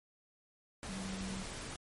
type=tone in noise; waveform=sine; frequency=191 Hz; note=G3; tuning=45 cents flat; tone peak=-40 dBFS; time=0.89-1.43 s; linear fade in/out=0 ms; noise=pink; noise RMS=-44 dBFS; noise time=0.83-1.76 s; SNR=+1 dB; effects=MP3 48 kbps